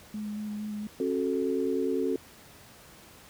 sine tone with vibrato, 210.6 Hz, G#3, 24 cents sharp, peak -32 dBFS, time 0.14-0.87 s, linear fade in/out 2 ms, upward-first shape square, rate 4.4 Hz, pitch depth 12 cents each way
sine chord, F# minor, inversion second, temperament equal with one note detuned, 270.5 / 370 / 440 Hz, C#4 / F#4 / A4, -42 / 0 / 0 cents, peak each -30 dBFS, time 1-2.16 s, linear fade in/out 2 ms
effects pink hiss -52 dBFS RMS until 3.29 s + high-pass 60 Hz 12 dB/octave

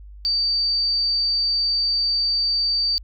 sine tone, 4621 Hz, D8, 29 cents flat, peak -18 dBFS, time 0.25-2.98 s, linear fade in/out 0 ms, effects added 50 Hz sine -38 dBFS peak until 3.03 s

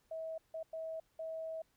sine tone bursts at uneven times, 645 Hz, E5, 38 cents flat, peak -39 dBFS, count 4, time 0.11-0.38 / 0.54-0.63 / 0.73-1 / 1.19-1.62 s, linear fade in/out 5 ms, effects pink hiss -75 dBFS RMS until 1.76 s

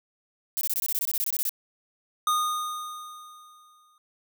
violet noise bursts, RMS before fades -27 dBFS, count 15, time 0.57-1.493 s, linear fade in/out 0 ms, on 41 ms, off 22 ms
square tone with exponential decay, 1230 Hz, D#6, 20 cents flat, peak -21 dBFS, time 2.27-3.98 s, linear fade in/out 2 ms, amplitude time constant 370 ms
effects none

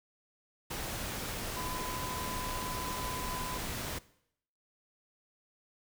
sine tone in noise, 1006 Hz, B5, 32 cents sharp, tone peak -39 dBFS, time 1.56-3.58 s, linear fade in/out 10 ms, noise pink, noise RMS -38 dBFS, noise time 0.7-3.99 s, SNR -4 dB, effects noise-tail reverb RT60 0.7 s tail -19 dB re dry

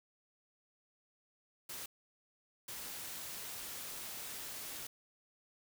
white noise bursts at uneven times, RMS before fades -45 dBFS, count 2, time 1.69-1.86 / 2.68-4.87 s, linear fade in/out 5 ms, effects none

